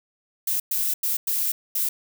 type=noise bursts at uneven times; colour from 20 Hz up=violet; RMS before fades=-24 dBFS; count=5; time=0.47-0.6 / 0.71-0.94 / 1.03-1.17 / 1.27-1.52 / 1.75-1.89 s; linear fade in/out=5 ms; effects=none